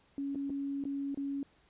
sine tone with dropouts, 278.7 Hz, C#4, 9 cents sharp, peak -33 dBFS, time 0.18-1.43 s, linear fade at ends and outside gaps 1 ms, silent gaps 0.348-0.356 / 0.496-0.502 / 0.839-0.853 / 1.145-1.174 s, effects pink hiss -67 dBFS RMS until 1.69 s + resampled to 8000 Hz

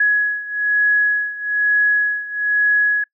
sine beating tone pair, 1678 / 1679.1 Hz, G#6 / G#6, +17 / +19 cents, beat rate 1.1 Hz, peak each -16 / -19 dBFS, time 0-3.04 s, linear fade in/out 5 ms, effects noise-tail reverb RT60 0.1 s tail -25 dB re dry

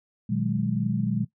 sine chord, G# minor seventh, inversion first, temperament equal with one note detuned, 120.79 / 155.56 / 185 / 207.7 Hz, B2 / D#3 / F#3 / G#3, -38 / 0 / 0 / 0 cents, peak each -29 / -31 / -28 / -27 dBFS, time 0.29-1.25 s, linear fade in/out 10 ms, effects noise-tail reverb RT60 0.1 s tail -17 dB re dry

